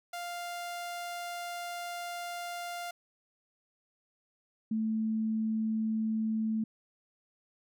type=tone pair in turn; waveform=sawtooth / sine; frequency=698.5 / 220 Hz; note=F5 / A3; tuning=0 / 0 cents; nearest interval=octave + minor sixth; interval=2000 cents; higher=first; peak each=-33 / -28 dBFS; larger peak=second; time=0.13-2.91 / 4.71-6.64 s; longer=first; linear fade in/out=5 ms; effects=none